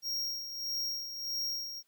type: tone with tremolo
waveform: square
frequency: 5588 Hz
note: F8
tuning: in tune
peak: -32 dBFS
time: 0.02-1.83 s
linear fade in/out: 50 ms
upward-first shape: sine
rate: 1.6 Hz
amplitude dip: 60%
effects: white hiss -75 dBFS RMS until 1.87 s + high-pass 150 Hz 12 dB/octave